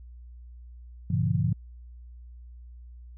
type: chord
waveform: sine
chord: G diminished seventh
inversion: none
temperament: just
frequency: 98 / 117.6 / 141.12 / 169.34 Hz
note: G2 / Bb2 / Db3 / Fb3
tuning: 0 / +16 / +31 / +47 cents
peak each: -28 dBFS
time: 1.1-1.53 s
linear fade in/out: 5 ms
effects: added 60 Hz sine -43 dBFS peak until 3.17 s